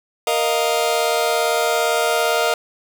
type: chord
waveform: sawtooth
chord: Bb suspended fourth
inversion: none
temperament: just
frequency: 466.2 / 621.6 / 699.2 Hz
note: Bb4 / Eb5 / F5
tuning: 0 / -2 / +2 cents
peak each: -17 dBFS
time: 0.27-2.54 s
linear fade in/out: 2 ms
effects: none